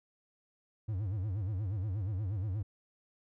triangle tone with vibrato, 99.6 Hz, G2, 28 cents sharp, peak -30 dBFS, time 0.88-2.63 s, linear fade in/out 10 ms, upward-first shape sine, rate 8.4 Hz, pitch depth 190 cents each way, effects none

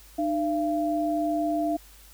sine tone pair together, 303.4 / 681 Hz, D#4 / F5, -44 / -44 cents, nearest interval octave + major second, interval 1400 cents, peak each -26 dBFS, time 0.18-1.77 s, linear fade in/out 10 ms, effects added 50 Hz sine -51 dBFS peak until 2.13 s + white hiss -53 dBFS RMS until 2.13 s

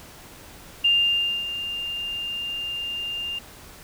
sine tone with ADSR envelope, 2800 Hz, F7, 4 cents sharp, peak -15 dBFS, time 0.84-3.39 s, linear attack 10 ms, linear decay 590 ms, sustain -12 dB, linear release 6 ms, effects pink hiss -45 dBFS RMS until 3.83 s

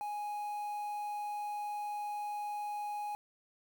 triangle tone with quantisation, 830.6 Hz, G#5, in tune, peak -34 dBFS, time 0.01-3.15 s, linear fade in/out 0 ms, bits 9, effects none

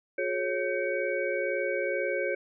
sine tone cluster, 363 / 425 / 548 / 1550 / 2252 Hz, F#4 / G#4 / C#5 / G6 / C#7, -33 / +40 / -20 / -20 / +27 cents, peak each -34 / -34 / -30 / -36 / -35 dBFS, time 0.18-2.35 s, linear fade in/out 5 ms, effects none

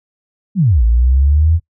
sine exponential two-way sweep, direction down then up, 216.7 to 55 to 85.2 Hz, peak -8 dBFS, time 0.55-1.6 s, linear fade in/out 50 ms, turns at 0.83 s, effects noise-tail reverb RT60 0.1 s tail -21 dB re dry

